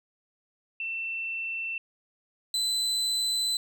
sine / 35% pulse tone pair in turn, 2685 / 4023 Hz, E7 / B7, +31 / +31 cents, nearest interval perfect fifth, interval 700 cents, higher second, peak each -30 / -24 dBFS, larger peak second, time 0.8-1.78 / 2.54-3.57 s, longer second, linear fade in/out 2 ms, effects none

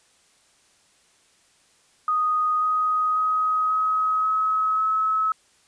sine tone with pitch steps, 1243 / 1252.4 / 1261.8 / 1271.3 / 1280.9 / 1290.6 Hz, D#6 / D#6 / D#6 / D#6 / D#6 / E6, -2 / +11 / +24 / +37 / +50 / -37 cents, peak -19 dBFS, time 2.08-5.32 s, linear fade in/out 2 ms, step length 540 ms, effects white hiss -60 dBFS RMS until 5.67 s + resampled to 22050 Hz

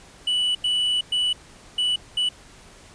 triangle tone bursts at uneven times, 2960 Hz, F#7, in tune, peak -18 dBFS, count 5, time 0.27-0.55 / 0.64-1.01 / 1.12-1.33 / 1.78-1.96 / 2.17-2.29 s, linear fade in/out 5 ms, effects pink hiss -48 dBFS RMS until 2.94 s + resampled to 22050 Hz

